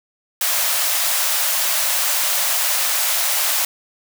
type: high-pass noise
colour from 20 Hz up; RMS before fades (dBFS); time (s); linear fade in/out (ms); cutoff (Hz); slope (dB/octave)
white; -19; 0.41-3.65; 2; 540; 96
effects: none